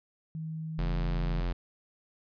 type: tone with pitch glide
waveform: sine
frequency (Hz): 159.1 to 158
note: D#3 to D#3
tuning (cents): +39 to +27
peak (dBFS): -34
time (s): 0.35-1.41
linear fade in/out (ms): 0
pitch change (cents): -12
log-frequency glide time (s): 0.98-1.14
type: tone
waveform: square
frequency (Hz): 43.77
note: F1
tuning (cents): +5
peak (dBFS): -29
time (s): 0.78-1.53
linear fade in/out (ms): 10
effects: resampled to 11025 Hz